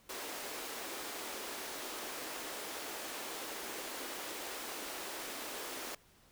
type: high-pass noise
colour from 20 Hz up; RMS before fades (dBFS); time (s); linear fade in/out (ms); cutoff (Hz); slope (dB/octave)
pink; -43; 0.09-5.95; 5; 300; 24
effects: pink hiss -65 dBFS RMS until 6.31 s